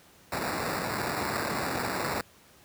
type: noise with sample-and-hold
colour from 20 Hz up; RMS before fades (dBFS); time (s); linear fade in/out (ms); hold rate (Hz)
white; -31; 0.32-2.21; 2; 3150
effects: pink hiss -57 dBFS RMS until 2.64 s + high-pass 80 Hz 12 dB/octave